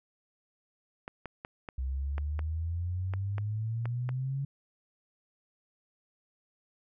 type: clicks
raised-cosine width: 0.5 ms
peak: -24 dBFS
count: 10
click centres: 1.079 / 1.257 / 1.449 / 1.688 / 2.181 / 2.392 / 3.137 / 3.382 / 3.856 / 4.091 s
type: exponential sweep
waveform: sine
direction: up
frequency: 64.1 to 140 Hz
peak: -30 dBFS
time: 1.78-4.45 s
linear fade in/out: 5 ms
effects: none